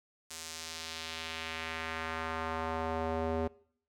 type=tone with band-pass filter sweep; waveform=square; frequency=81 Hz; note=E2; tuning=30 cents flat; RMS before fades=-37 dBFS; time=0.3-3.48 s; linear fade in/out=10 ms; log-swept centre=7400 to 480 Hz; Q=1.2; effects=noise-tail reverb RT60 0.6 s tail -22 dB re dry